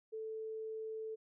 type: tone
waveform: sine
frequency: 440 Hz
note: A4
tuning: in tune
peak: -40 dBFS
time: 0.12-1.16 s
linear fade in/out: 20 ms
effects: none